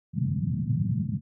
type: band-pass noise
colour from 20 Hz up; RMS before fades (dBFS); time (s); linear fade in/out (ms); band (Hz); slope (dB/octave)
pink; -27; 0.13-1.21; 50; 100 to 210; 48
effects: none